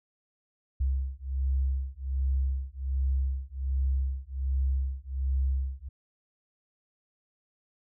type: beating tone pair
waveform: sine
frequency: 66 / 67.3 Hz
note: C2 / C2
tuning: +16 / +49 cents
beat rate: 1.3 Hz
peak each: -29 dBFS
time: 0.8-5.89 s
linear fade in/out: 10 ms
effects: none